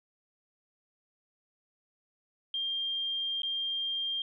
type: tone with dropouts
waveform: sine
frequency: 3196 Hz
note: G7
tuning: 33 cents sharp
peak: -30 dBFS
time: 2.54-4.22 s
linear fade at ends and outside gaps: 2 ms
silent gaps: 3.42-3.432 s
effects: none